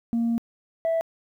sine tone pair in turn, 232.4 / 657.3 Hz, A#3 / E5, -5 / -5 cents, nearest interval octave + tritone, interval 1800 cents, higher second, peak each -19 dBFS, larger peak neither, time 0.13-0.38 / 0.85-1.01 s, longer first, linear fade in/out 0 ms, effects tanh soft clip ceiling -19 dBFS + 10-bit

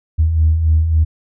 sine beating tone pair, 76.4 / 80 Hz, D#2 / D#2, -31 / +49 cents, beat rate 3.6 Hz, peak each -19 / -10 dBFS, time 0.18-1.05 s, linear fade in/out 20 ms, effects tanh soft clip ceiling -4 dBFS

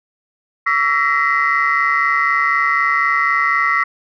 sine tone cluster, 1136 / 1334 / 1888 / 2032 Hz, C#6 / E6 / A#6 / B6, +42 / +20 / +22 / +49 cents, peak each -18 dBFS, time 0.66-3.84 s, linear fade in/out 10 ms, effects tanh soft clip ceiling -5 dBFS

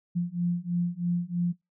sine beating tone pair, 172.9 / 176 Hz, F3 / F3, -17 / +14 cents, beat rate 3.1 Hz, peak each -29 / -28 dBFS, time 0.15-1.53 s, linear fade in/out 20 ms, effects noise-tail reverb RT60 0.2 s tail -23 dB re dry

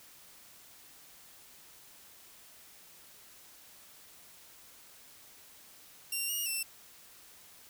5% pulse tone with pitch steps, 2762 / 2864 / 2687 Hz, F7 / F7 / E7, -20 / +43 / +33 cents, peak -24 dBFS, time 6.12-6.63 s, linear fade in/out 5 ms, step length 170 ms, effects white hiss -56 dBFS RMS until 7.69 s

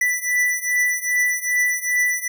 square beating tone pair, 1975.5 / 1978 Hz, B6 / B6, 0 / +2 cents, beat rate 2.5 Hz, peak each -23 / -21 dBFS, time 0.01-2.28 s, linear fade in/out 5 ms, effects none

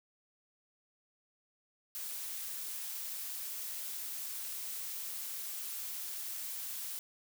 blue noise, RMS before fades -41 dBFS, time 1.95-6.99 s, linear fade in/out 0 ms, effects none

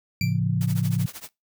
25% pulse tone with exponential decay, 2349 Hz, D7, in tune, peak -21 dBFS, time 0.21-0.39 s, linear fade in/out 2 ms, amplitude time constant 38 ms
sine chord, A augmented, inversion none, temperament just, 110 / 137.5 / 171.88 Hz, A2 / C#3 / E#3, 0 / -14 / -27 cents, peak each -25 dBFS, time 0.21-1.06 s, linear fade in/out 5 ms
white noise with tremolo, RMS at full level -36 dBFS, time 0.61-1.29 s, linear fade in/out 0 ms, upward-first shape triangle, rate 13 Hz, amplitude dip 100%
effects noise-tail reverb RT60 0.2 s tail -23 dB re dry

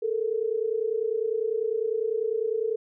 sine tone pair together, 430.8 / 460.8 Hz, A4 / A#4, -37 / -20 cents, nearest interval minor second, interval 117 cents, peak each -27 dBFS, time 0.02-2.76 s, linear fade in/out 10 ms, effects none

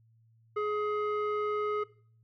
square tone with low-pass filter, 420 Hz, G#4, 19 cents sharp, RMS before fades -31 dBFS, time 0.56-1.84 s, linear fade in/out 10 ms, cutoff 1500 Hz, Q 2.1, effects noise-tail reverb RT60 0.5 s tail -20 dB re dry + added 113 Hz sine -61 dBFS peak until 2.23 s

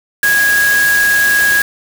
sine tone in noise, 1650 Hz, G#6, 12 cents flat, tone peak -9 dBFS, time 0.23-1.62 s, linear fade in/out 2 ms, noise white, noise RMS -19 dBFS, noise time 0.23-1.62 s, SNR +7 dB, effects none

